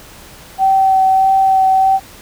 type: tone with vibrato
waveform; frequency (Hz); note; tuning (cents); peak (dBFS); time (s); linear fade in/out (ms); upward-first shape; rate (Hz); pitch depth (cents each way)
sine; 767; G5; -38; -8; 0.58-2; 50; sine; 1.6; 12
effects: pink hiss -38 dBFS RMS until 2.21 s